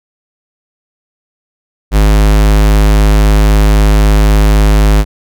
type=tone; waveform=square; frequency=51.9 Hz; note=G#1; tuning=in tune; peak=-5 dBFS; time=1.91-5.05 s; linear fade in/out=50 ms; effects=none